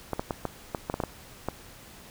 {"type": "clicks", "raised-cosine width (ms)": 1, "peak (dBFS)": -14, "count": 10, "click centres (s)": [0.133, 0.195, 0.308, 0.453, 0.748, 0.899, 0.941, 1.002, 1.037, 1.486], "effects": ["pink hiss -49 dBFS RMS until 2.1 s"]}